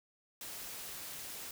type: noise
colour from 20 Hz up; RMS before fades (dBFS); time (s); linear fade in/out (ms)
white; -45; 0.41-1.51; 2
effects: none